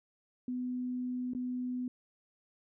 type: tone with dropouts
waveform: sine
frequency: 250 Hz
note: B3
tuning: 21 cents sharp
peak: -33 dBFS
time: 0.48-1.88 s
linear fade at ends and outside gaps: 2 ms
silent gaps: 1.335-1.349 s
effects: none